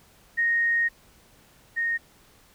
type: tone pair in turn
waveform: sine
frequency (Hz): 1862 / 1854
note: A#6 / A#6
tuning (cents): -2 / -10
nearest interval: unison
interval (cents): 8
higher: first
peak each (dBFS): -20 / -23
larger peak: first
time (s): 0.37-0.89 / 1.76-1.98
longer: first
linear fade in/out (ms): 20
effects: pink hiss -57 dBFS RMS until 2.54 s